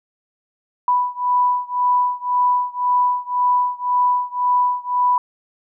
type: beating tone pair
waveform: sine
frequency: 987.8 / 989.7 Hz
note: B5 / B5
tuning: 0 / +3 cents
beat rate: 1.9 Hz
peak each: -18 / -19 dBFS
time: 0.88-5.18 s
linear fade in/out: 2 ms
effects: none